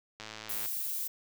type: click train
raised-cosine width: 0.2 ms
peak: -25 dBFS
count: 51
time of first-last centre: 0.2-0.659 s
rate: 109 Hz
type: noise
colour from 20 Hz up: violet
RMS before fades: -35 dBFS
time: 0.49-1.08 s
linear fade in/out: 10 ms
effects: none